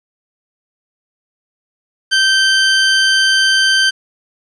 20% pulse tone, 1556 Hz, G6, 13 cents flat, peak -5 dBFS, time 2.11-3.91 s, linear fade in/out 20 ms, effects resampled to 22050 Hz + 7-bit

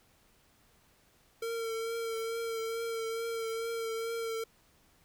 square tone with vibrato, 455.4 Hz, A#4, 40 cents flat, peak -34 dBFS, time 1.42-4.44 s, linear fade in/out 5 ms, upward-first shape triangle, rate 2.3 Hz, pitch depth 26 cents each way, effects pink hiss -66 dBFS RMS until 5.04 s

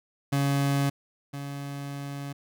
30% pulse tone pair in turn, 140 / 140.97 Hz, C#3 / C#3, +18 / +29 cents, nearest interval unison, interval 11 cents, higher second, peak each -20 / -31 dBFS, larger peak first, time 0.32-0.9 / 1.33-2.33 s, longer second, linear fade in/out 10 ms, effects none

